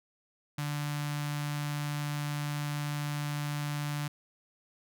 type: tone with notch filter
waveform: sawtooth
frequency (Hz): 146.83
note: D3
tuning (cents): 0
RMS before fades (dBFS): -34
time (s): 0.58-4.08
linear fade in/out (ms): 5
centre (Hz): 430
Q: 0.61
effects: none